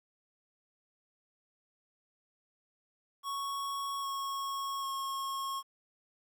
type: tone with pitch steps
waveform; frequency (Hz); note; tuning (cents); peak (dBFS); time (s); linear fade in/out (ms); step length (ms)
square; 1108.7 / 1097.9 / 1087.1; C#6 / C#6 / C#6; 0 / -17 / -34; -35; 3.23-5.63; 50; 800
effects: 11-bit